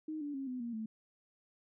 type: tone with pitch steps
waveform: sine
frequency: 311.1 / 290.3 / 270.8 / 252.7 / 235.8 / 220 Hz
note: D#4 / D4 / C#4 / B3 / A#3 / A3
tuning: 0 / -20 / -40 / +40 / +20 / 0 cents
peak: -37 dBFS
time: 0.08-0.86 s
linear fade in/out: 5 ms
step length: 130 ms
effects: none